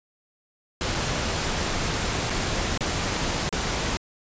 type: noise with dropouts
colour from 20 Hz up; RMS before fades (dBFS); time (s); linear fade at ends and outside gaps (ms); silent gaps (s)
pink; -26; 0.81-3.97; 0; 0.945-0.949 / 2.298-2.303 / 2.776-2.808 / 3.491-3.526
effects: resampled to 16000 Hz